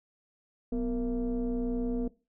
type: tone with frequency modulation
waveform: sine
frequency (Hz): 246.9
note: B3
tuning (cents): 0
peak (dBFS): -27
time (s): 0.72-2.08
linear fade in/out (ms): 5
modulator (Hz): 216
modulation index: 0.94
effects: noise-tail reverb RT60 0.3 s tail -20 dB re dry + tanh soft clip ceiling -23 dBFS